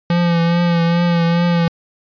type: tone with vibrato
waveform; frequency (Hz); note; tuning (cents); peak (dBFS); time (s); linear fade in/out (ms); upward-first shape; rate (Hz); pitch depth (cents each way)
square; 170.9; F3; -37; -13; 0.1-1.68; 2; triangle; 2.4; 37
effects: resampled to 11025 Hz